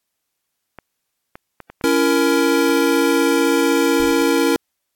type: clicks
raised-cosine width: 0.5 ms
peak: -20 dBFS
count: 6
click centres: 0.787 / 1.355 / 1.603 / 1.7 / 1.812 / 2.696 s
type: chord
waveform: square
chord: A# diminished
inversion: first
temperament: just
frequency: 279.7 / 335.6 / 466.2 Hz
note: C#4 / E4 / A#4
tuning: +16 / +31 / 0 cents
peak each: -19 dBFS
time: 1.84-4.56 s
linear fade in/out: 0 ms
type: noise with exponential decay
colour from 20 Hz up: brown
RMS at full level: -30 dBFS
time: 4-4.45 s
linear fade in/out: 0 ms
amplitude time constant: 96 ms
effects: white hiss -75 dBFS RMS until 4.95 s + AAC 64 kbps